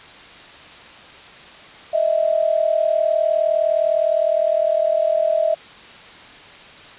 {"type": "tone pair together", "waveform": "sine", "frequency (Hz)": [622.3, 662], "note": ["D#5", "E5"], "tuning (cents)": [0, 7], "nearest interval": "minor second", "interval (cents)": 107, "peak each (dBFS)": -18, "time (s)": [1.93, 5.55], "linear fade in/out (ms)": 10, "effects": ["white hiss -41 dBFS RMS until 6.98 s", "resampled to 8000 Hz"]}